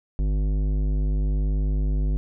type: tone with tanh clipping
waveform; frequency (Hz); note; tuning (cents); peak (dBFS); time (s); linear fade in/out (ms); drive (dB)
triangle; 50.5; G#1; -48; -22; 0.19-2.17; 0; 18
effects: none